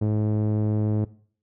sawtooth tone with low-pass filter, 106.5 Hz, G#2, 44 cents sharp, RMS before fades -23 dBFS, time 0.01-1.05 s, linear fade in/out 10 ms, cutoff 430 Hz, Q 0.92, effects noise-tail reverb RT60 0.5 s tail -19 dB re dry

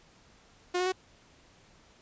sawtooth tone with pitch steps, 358 / 365.5 / 373.2 Hz, F4 / F#4 / F#4, +43 / -21 / +15 cents, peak -23 dBFS, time 0.74-0.923 s, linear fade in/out 10 ms, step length 61 ms, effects pink hiss -60 dBFS RMS until 2.01 s + resampled to 16000 Hz

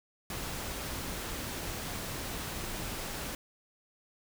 pink noise, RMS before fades -38 dBFS, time 0.3-3.35 s, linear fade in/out 2 ms, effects none

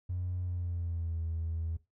triangle tone with pitch glide, 89.9 to 81.49 Hz, F#2 to E2, -49 to -19 cents, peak -29 dBFS, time 0.09-1.77 s, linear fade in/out 10 ms, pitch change -170 cents, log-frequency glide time 0.43-1.21 s, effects noise-tail reverb RT60 0.2 s tail -18 dB re dry + tanh soft clip ceiling -28 dBFS

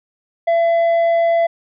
sine tone with tanh clipping, 673 Hz, E5, 36 cents sharp, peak -13 dBFS, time 0.47-1.47 s, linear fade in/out 10 ms, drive 5 dB, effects none

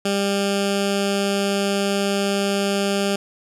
10% pulse tone with notch filter, 199.1 Hz, G3, 27 cents sharp, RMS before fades -21 dBFS, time 0.05-3.16 s, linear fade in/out 5 ms, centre 1000 Hz, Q 1.2, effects low-pass 10000 Hz 12 dB/octave

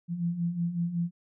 sine beating tone pair, 167.6 / 173 Hz, E3 / F3, +29 / -16 cents, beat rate 5.4 Hz, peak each -34 / -28 dBFS, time 0.08-1.11 s, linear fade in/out 50 ms, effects none

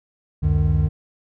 triangle tone cluster, 68.9 / 90 / 151 Hz, C#2 / F#2 / D3, -10 / -47 / +48 cents, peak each -18 dBFS, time 0.42-0.89 s, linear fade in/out 20 ms, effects none

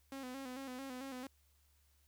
sawtooth tone with vibrato, 261.6 Hz, C4, in tune, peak -40 dBFS, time 0.12-1.27 s, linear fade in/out 2 ms, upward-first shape square, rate 4.5 Hz, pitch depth 63 cents each way, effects added 71 Hz sine -70 dBFS peak until 2.07 s + white hiss -75 dBFS RMS until 2.07 s

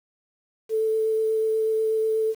sine tone with vibrato, 440 Hz, A4, in tune, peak -20 dBFS, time 0.69-2.35 s, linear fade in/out 50 ms, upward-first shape sine, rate 8.2 Hz, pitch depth 9 cents each way, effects 8-bit

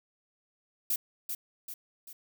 violet noise with echo, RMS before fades -29 dBFS, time 0.9-0.96 s, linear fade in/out 5 ms, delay 390 ms, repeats 3, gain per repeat -6 dB, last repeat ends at 2.13 s, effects none

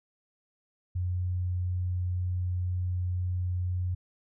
sine tone, 90.2 Hz, F#2, 44 cents flat, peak -27 dBFS, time 0.95-3.95 s, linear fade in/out 10 ms, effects none

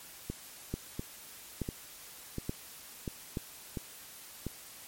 two click trains, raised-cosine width 3 ms, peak -22 / -20 dBFS, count 7 / 4, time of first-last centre 0.3-4.467 / 0.74-3.372 s, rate 1.44 / 1.14 Hz, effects white hiss -50 dBFS RMS until 4.87 s + MP3 64 kbps

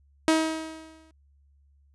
sawtooth tone with exponential decay, 318.6 Hz, D#4, 41 cents sharp, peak -13 dBFS, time 0.28-1.11 s, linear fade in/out 0 ms, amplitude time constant 180 ms, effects added 70 Hz sine -58 dBFS peak until 1.94 s + resampled to 24000 Hz

